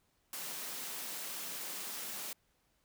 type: high-pass noise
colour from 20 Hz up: white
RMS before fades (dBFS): -42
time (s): 0.33-2.33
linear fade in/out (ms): 2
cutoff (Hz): 150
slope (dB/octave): 96
effects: pink hiss -75 dBFS RMS until 2.84 s